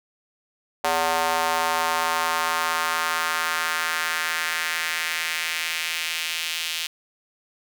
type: tone with high-pass filter sweep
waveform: square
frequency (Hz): 82.2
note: E2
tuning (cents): -4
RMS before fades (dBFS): -25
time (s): 0.84-6.87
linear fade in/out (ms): 5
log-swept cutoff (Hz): 720 to 3000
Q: 1.9
effects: none